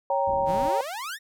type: chord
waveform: sine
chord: G diminished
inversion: second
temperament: equal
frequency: 554.4 / 784 / 932.3 Hz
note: Db5 / G5 / Bb5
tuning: 0 / 0 / 0 cents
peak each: -25 / -27 / -26 dBFS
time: 0.1-0.81 s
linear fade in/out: 2 ms
type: low-pass noise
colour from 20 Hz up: pink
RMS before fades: -39 dBFS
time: 0.27-0.69 s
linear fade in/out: 10 ms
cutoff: 360 Hz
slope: 24 dB/octave
type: exponential sweep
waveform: sawtooth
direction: up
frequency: 140.9 to 1913 Hz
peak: -28 dBFS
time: 0.45-1.19 s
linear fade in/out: 50 ms
effects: none